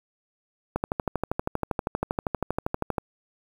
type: click train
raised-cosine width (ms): 1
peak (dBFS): -11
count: 29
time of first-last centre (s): 0.76-2.982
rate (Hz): 12.6
effects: 7-bit